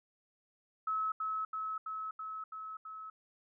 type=tone with echo; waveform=sine; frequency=1292 Hz; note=E6; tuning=35 cents flat; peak=-31 dBFS; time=0.87-1.12 s; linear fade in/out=5 ms; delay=330 ms; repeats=6; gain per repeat=-2 dB; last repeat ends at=3.1 s; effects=none